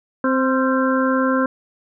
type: harmonic tone with a mistuned harmonic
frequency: 261.6 Hz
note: C4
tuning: in tune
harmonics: 1 / 2 / 4 / 5 / 6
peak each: -18 / -21 / -24 / -25 / -26 dBFS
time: 0.24-1.46 s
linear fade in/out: 2 ms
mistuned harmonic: 5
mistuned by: +66 cents
effects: none